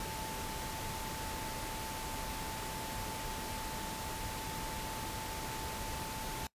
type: tone in noise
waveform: sine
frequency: 880 Hz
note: A5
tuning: in tune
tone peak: -44 dBFS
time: 0-6.47 s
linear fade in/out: 2 ms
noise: pink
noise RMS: -41 dBFS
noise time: 0-6.47 s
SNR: -6 dB
effects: noise-tail reverb RT60 0.1 s tail -22 dB re dry + resampled to 32000 Hz